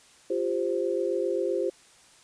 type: chord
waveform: sine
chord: F suspended second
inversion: none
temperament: equal with one note detuned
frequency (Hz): 349.2 / 396.8 / 523.3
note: F4 / G4 / C5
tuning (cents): 0 / +21 / 0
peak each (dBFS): -29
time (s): 0.3-1.7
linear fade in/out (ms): 5
effects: white hiss -56 dBFS RMS until 2.23 s + resampled to 22050 Hz